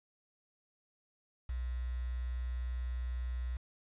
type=tone with quantisation; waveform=sine; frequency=61.74 Hz; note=B1; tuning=in tune; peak=-34 dBFS; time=1.49-3.57 s; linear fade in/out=5 ms; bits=9; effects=resampled to 8000 Hz